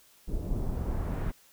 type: noise with low-pass filter sweep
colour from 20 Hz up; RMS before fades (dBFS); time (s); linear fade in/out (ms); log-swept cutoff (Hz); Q
brown; -31; 0.27-1.32; 20; 390 to 2200; 0.79
effects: white hiss -60 dBFS RMS until 1.52 s